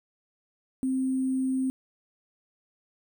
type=tone with sample-and-hold; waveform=sine; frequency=261.6 Hz; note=C4; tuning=in tune; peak=-24 dBFS; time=0.83-1.7 s; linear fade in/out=0 ms; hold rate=8820 Hz; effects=none